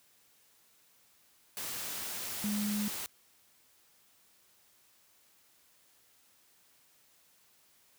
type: tone in noise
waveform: sine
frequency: 207.7 Hz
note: G#3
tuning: in tune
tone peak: -31 dBFS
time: 2.44-2.88 s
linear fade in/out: 0 ms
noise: white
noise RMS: -39 dBFS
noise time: 1.57-3.06 s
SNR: +5 dB
effects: white hiss -66 dBFS RMS until 7.98 s + high-pass 60 Hz 12 dB/octave